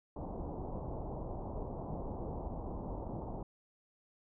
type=low-pass noise; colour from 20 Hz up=pink; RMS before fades=-41 dBFS; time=0.16-3.43 s; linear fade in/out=5 ms; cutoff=950 Hz; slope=48 dB/octave; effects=none